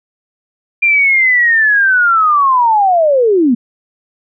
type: linear sweep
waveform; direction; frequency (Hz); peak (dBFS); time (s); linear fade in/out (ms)
sine; down; 2399 to 223.7; -7; 0.82-3.55; 10
effects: none